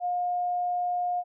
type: tone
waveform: sine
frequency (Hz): 713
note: F5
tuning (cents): +36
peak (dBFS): -25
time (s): 0-1.24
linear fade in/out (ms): 50
effects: none